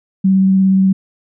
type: tone with vibrato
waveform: sine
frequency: 191.1 Hz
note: G3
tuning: 44 cents flat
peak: -8 dBFS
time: 0.24-0.93 s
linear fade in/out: 10 ms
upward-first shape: sine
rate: 17 Hz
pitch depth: 12 cents each way
effects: none